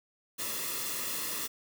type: noise with comb filter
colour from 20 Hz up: white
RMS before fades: -35 dBFS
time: 0.38-1.48 s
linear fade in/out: 20 ms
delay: 1.3 ms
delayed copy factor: -0.7
effects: none